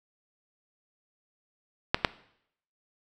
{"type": "clicks", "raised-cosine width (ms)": 0.3, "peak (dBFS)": -4, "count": 2, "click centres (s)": [1.945, 2.048], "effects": ["noise-tail reverb RT60 0.7 s tail -18 dB re dry"]}